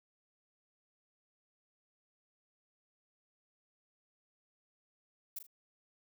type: noise with echo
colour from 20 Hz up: violet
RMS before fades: -41 dBFS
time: 5.36-5.39 s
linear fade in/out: 5 ms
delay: 39 ms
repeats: 2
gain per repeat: -9 dB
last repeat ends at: 5.468 s
effects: none